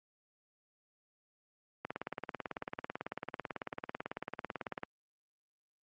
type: click train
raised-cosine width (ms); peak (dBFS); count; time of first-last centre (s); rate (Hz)
0.5; -22; 55; 1.85-4.833; 18.1
effects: high-pass 150 Hz 12 dB/octave + Opus 48 kbps